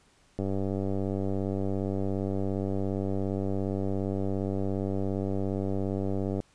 click train, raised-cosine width 2 ms, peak -18 dBFS, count 586, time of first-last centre 0.39-6.402 s, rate 97.3 Hz, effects pink hiss -63 dBFS RMS until 6.54 s + resampled to 22050 Hz

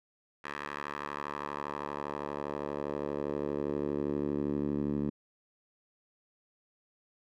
10% pulse tone with band-pass filter sweep, 72.5 Hz, D2, 22 cents flat, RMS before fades -35 dBFS, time 0.44-5.1 s, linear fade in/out 5 ms, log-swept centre 1600 to 240 Hz, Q 1.6, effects none

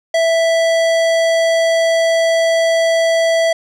sine tone with hard clipping, 659.3 Hz, E5, in tune, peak -13 dBFS, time 0.14-3.53 s, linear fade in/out 5 ms, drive 17 dB, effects none

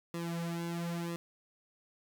sawtooth tone with flanger, 169.7 Hz, F3, 49 cents flat, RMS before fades -37 dBFS, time 0.14-1.16 s, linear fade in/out 0 ms, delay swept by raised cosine 1.3 to 4.3 ms, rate 0.99 Hz, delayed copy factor -1, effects none

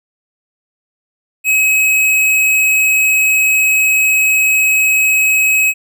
square tone, 2554 Hz, D#7, 45 cents sharp, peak -10 dBFS, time 1.44-5.74 s, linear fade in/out 50 ms, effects none

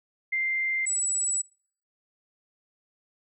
sine tone pair in turn, 2093 / 7879 Hz, C7 / B8, 0 / -5 cents, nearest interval octave + major seventh, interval 2295 cents, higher second, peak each -24 dBFS, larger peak neither, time 0.32-0.86 / 0.86-1.42 s, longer second, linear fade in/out 10 ms, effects noise-tail reverb RT60 0.5 s tail -22 dB re dry

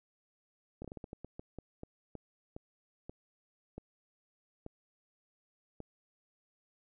slowing click train, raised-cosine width 2 ms, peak -30 dBFS, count 17, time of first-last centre 0.82-5.803 s, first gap 25 ms, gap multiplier 1.29, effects none

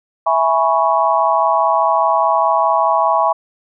sine chord, C# minor seventh, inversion first, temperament equal with one note detuned, 659.3 / 830.6 / 983.8 / 1108.7 Hz, E5 / G#5 / B5 / C#6, 0 / 0 / -7 / 0 cents, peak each -17 dBFS, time 0.26-3.33 s, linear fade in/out 10 ms, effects none

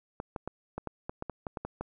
clicks, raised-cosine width 1 ms, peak -21 dBFS, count 12, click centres 0.201 / 0.362 / 0.476 / 0.78 / 0.873 / 1.095 / 1.224 / 1.297 / 1.468 / 1.572 / 1.65 / 1.81 s, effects none

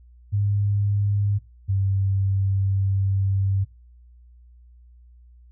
sine tone pair in turn, 101.7 / 97.39 Hz, G#2 / G2, -36 / -11 cents, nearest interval minor second, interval 75 cents, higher first, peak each -19 dBFS, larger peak neither, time 0.32-1.39 / 1.68-3.65 s, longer second, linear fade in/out 20 ms, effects noise-tail reverb RT60 0.2 s tail -17 dB re dry + added 60 Hz sine -47 dBFS peak until 5.51 s

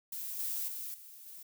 violet noise with level steps, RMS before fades -40 / -36 / -41 / -52 / -49 dBFS, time 0.12-1.43 s, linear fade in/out 5 ms, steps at 0.39 / 0.68 / 0.94 / 1.26 s, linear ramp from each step 2 ms, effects none

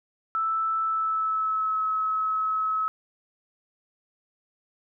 sine tone with pitch glide, 1318.5 to 1288.4 Hz, E6 to E6, 0 to -40 cents, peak -23 dBFS, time 0.35-2.88 s, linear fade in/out 0 ms, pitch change -40 cents, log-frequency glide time 0.82-1.83 s, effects none

